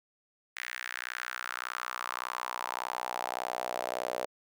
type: tone with high-pass filter sweep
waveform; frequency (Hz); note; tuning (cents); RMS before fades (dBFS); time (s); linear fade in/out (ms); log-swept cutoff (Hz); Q
sawtooth; 61.74; B1; 0; -37; 0.56-4.26; 5; 1900 to 570; 3.4
effects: none